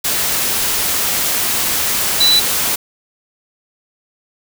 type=tone in noise; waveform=sine; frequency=3969 Hz; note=B7; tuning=8 cents sharp; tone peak=-9 dBFS; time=2.2-2.4 s; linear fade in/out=10 ms; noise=white; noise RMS=-17 dBFS; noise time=0.04-2.76 s; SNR=+5 dB; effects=none